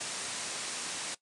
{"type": "low-pass noise", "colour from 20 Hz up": "white", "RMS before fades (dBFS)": -38, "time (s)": [0, 1.15], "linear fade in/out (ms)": 10, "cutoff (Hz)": 9700, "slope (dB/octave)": 96, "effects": ["noise-tail reverb RT60 0.1 s tail -17 dB re dry", "high-pass 150 Hz 12 dB/octave"]}